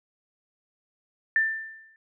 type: tone with exponential decay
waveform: sine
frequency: 1780 Hz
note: A6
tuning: 20 cents sharp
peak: -17 dBFS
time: 1.36-1.96 s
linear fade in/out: 1 ms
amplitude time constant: 130 ms
effects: none